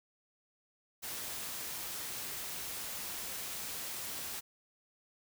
white noise, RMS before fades -41 dBFS, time 1.02-4.41 s, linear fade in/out 20 ms, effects none

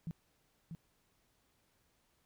sine tone with echo, 164.81 Hz, E3, in tune, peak -37 dBFS, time 0.07-0.11 s, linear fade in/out 0 ms, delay 640 ms, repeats 1, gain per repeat -5 dB, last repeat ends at 0.75 s, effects pink hiss -75 dBFS RMS until 2.25 s

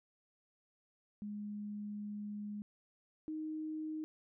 sine tone pair in turn, 207.5 / 311.5 Hz, G#3 / D#4, -1 / +2 cents, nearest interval perfect fifth, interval 703 cents, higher second, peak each -40 / -38 dBFS, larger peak second, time 1.22-2.62 / 3.28-4.04 s, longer first, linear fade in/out 0 ms, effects none

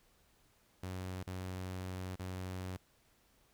sawtooth tone with dropouts, 92.5 Hz, F#2, in tune, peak -36 dBFS, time 0.83-2.77 s, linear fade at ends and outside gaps 5 ms, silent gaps 1.231-1.27 / 2.157-2.194 s, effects pink hiss -70 dBFS RMS until 3.53 s

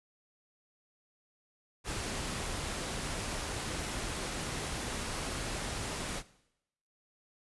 pink noise, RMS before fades -37 dBFS, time 1.84-6.23 s, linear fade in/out 50 ms, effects noise-tail reverb RT60 0.8 s tail -18 dB re dry + resampled to 24000 Hz

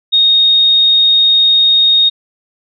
sine tone, 3719 Hz, A#7, 5 cents flat, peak -6 dBFS, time 0.12-2.1 s, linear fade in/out 20 ms, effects none

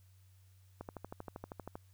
click train, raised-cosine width 1 ms, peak -29 dBFS, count 13, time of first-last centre 0.81-1.755 s, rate 12.7 Hz, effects added 94 Hz sine -60 dBFS peak until 1.93 s + white hiss -73 dBFS RMS until 1.93 s

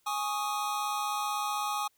square chord, Ab suspended fourth, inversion none, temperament equal, 830.6 / 1108.7 / 1244.5 Hz, Ab5 / Db6 / Eb6, 0 / 0 / 0 cents, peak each -34 / -37 / -35 dBFS, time 0.06-1.88 s, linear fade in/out 10 ms, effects white hiss -71 dBFS RMS until 1.97 s

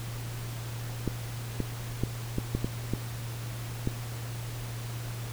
clicks, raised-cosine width 3 ms, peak -15 dBFS, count 8, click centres 1.077 / 1.603 / 2.036 / 2.384 / 2.55 / 2.645 / 2.936 / 3.874 s, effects added 117 Hz sine -35 dBFS peak until 5.32 s + pink hiss -43 dBFS RMS until 5.32 s

